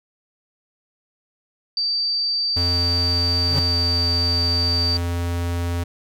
sine tone, 4643 Hz, D8, 21 cents flat, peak -19 dBFS, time 1.77-4.97 s, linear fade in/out 2 ms
square tone with pitch glide, 87.3 to 86.35 Hz, F2 to F2, 0 to -19 cents, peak -22 dBFS, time 2.56-5.84 s, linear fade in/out 10 ms, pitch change -19 cents, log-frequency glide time 3.53-3.88 s
40% pulse tone with exponential growth, 138.4 Hz, C#3, 2 cents flat, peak -17 dBFS, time 3.41-3.59 s, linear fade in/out 0 ms, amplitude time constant 39 ms
effects none

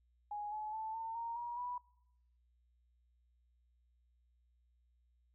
sine tone with pitch steps, 830.6 / 854 / 878 / 902.6 / 928 / 954.1 / 980.9 Hz, G#5 / G#5 / A5 / A5 / A#5 / A#5 / B5, 0 / +48 / -4 / +44 / -8 / +40 / -12 cents, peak -39 dBFS, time 0.31-1.78 s, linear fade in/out 5 ms, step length 210 ms, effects noise-tail reverb RT60 0.8 s tail -21 dB re dry + added 60 Hz sine -70 dBFS peak until 5.34 s

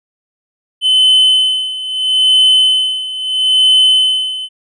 triangle tone with tremolo, 3042 Hz, F#7, 47 cents sharp, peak -4 dBFS, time 0.81-4.49 s, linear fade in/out 50 ms, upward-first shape sine, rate 0.76 Hz, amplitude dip 80%, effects resampled to 22050 Hz

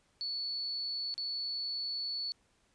sine tone with dropouts, 4435 Hz, C#8, in tune, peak -34 dBFS, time 0.21-2.32 s, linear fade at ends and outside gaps 0 ms, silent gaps 1.141-1.179 s, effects pink hiss -71 dBFS RMS until 2.74 s + resampled to 22050 Hz

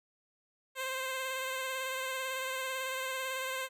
10% pulse tone with vibrato, 523.3 Hz, C5, in tune, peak -26 dBFS, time 0.75-3.69 s, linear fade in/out 50 ms, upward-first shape sine, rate 18 Hz, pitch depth 23 cents each way, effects none

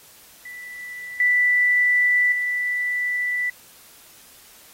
sine tone with level steps, 1975.5 Hz, B6, in tune, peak -34 / -32 / -15 / -21 dBFS, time 0.45-3.5 s, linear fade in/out 5 ms, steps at 0.79 / 1.2 / 2.32 s, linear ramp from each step 2 ms, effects white hiss -49 dBFS RMS until 4.73 s + AAC 48 kbps

